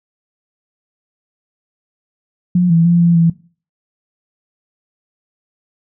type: tone with pitch steps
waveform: sine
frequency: 178.4 / 166.2 / 172 / 170.7 / 166.8 Hz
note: F3 / E3 / F3 / F3 / E3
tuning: +37 / +15 / -26 / -39 / +21 cents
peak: -8 dBFS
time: 2.55-3.3 s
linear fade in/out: 5 ms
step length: 150 ms
effects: noise-tail reverb RT60 0.4 s tail -19 dB re dry